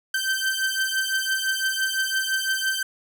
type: beating tone pair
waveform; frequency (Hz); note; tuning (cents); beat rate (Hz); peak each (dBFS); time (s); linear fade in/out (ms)
sawtooth; 1550 / 1555.9; G6 / G6; -20 / -13; 5.9; -22; 0.14-2.83; 5
effects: none